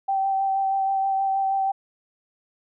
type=tone with vibrato; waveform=sine; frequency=777 Hz; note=G5; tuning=16 cents flat; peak=-20 dBFS; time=0.08-1.72 s; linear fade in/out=10 ms; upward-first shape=sine; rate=6.3 Hz; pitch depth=15 cents each way; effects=none